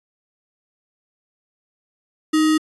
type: tone with sample-and-hold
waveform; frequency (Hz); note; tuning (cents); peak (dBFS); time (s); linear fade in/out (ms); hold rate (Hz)
sine; 311.1; D#4; 0; -13; 2.33-2.58; 10; 1575
effects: resampled to 24000 Hz